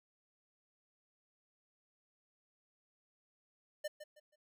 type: tone with echo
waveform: square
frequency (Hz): 600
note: D5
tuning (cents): +37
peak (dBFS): -37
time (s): 3.84-3.88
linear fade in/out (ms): 10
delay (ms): 160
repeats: 3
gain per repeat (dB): -11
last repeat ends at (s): 4.36
effects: none